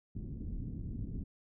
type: low-pass noise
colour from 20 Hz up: pink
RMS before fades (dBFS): -40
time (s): 0.15-1.24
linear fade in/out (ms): 10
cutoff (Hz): 260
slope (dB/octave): 24
effects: none